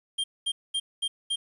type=tone bursts; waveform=square; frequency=3192 Hz; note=G7; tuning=31 cents sharp; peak=-26 dBFS; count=5; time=0.18-1.36 s; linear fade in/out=10 ms; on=60 ms; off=220 ms; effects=resampled to 32000 Hz + 10-bit